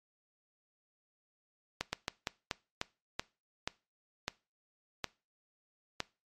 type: slowing click train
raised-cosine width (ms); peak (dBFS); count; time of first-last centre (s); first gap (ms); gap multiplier
0.2; -15; 11; 1.81-6.003; 120; 1.26
effects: noise-tail reverb RT60 0.3 s tail -21 dB re dry + MP3 64 kbps